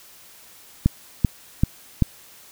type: click train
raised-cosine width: 5 ms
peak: -3 dBFS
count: 4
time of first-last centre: 0.86-2.023 s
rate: 2.58 Hz
effects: white hiss -48 dBFS RMS until 2.51 s